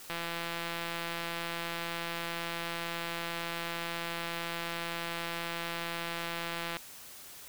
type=click train; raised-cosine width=0.3 ms; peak=-20 dBFS; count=1128; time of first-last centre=0.1-6.769 s; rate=169 Hz; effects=white hiss -49 dBFS RMS until 7.48 s